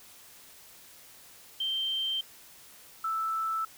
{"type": "tone pair in turn", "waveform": "sine", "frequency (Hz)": [3136, 1318.5], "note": ["G7", "E6"], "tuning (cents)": [0, 0], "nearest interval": "octave + minor third", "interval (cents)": 1500, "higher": "first", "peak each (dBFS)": -28, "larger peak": "neither", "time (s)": [[1.6, 2.21], [3.04, 3.65]], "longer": "neither", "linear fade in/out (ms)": 5, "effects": ["white hiss -53 dBFS RMS until 3.77 s"]}